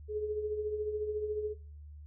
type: tone with tremolo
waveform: sine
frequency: 423.8 Hz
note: G#4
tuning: 35 cents sharp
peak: -29 dBFS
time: 0.08-1.55 s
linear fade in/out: 50 ms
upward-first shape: triangle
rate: 14 Hz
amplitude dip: 55%
effects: noise-tail reverb RT60 0.5 s tail -22 dB re dry + added 74 Hz sine -46 dBFS peak until 2.06 s